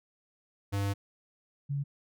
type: tone pair in turn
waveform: square / sine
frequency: 99.8 / 141.14 Hz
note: G2 / C#3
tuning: +32 / +32 cents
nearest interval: tritone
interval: 600 cents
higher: second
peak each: -29 / -29 dBFS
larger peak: neither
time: 0.72-0.94 / 1.69-1.84 s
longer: first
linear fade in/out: 20 ms
effects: none